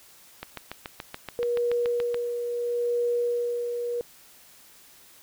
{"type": "click train", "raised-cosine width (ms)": 0.3, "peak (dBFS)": -18, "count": 13, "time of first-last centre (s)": [0.43, 2.144], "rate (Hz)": 7}
{"type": "tone with tremolo", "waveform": "sine", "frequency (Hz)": 479.2, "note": "A#4", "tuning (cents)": 48, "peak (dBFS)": -22, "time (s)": [1.39, 4.01], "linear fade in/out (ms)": 0, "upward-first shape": "sine", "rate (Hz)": 0.74, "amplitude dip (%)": 45}
{"effects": ["white hiss -53 dBFS RMS until 5.22 s"]}